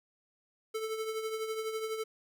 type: tone with tremolo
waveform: square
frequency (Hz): 440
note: A4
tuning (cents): 0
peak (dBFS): -32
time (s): 0.74-2.04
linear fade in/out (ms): 10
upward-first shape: triangle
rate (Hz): 12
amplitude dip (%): 60
effects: none